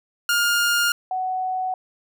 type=tone pair in turn; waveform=sawtooth / sine; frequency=1413 / 745.3 Hz; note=F6 / F#5; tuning=+20 / +12 cents; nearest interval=major seventh; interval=1108 cents; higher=first; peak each=-14 / -22 dBFS; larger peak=first; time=0.29-0.92 / 1.11-1.74 s; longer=neither; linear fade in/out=2 ms; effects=none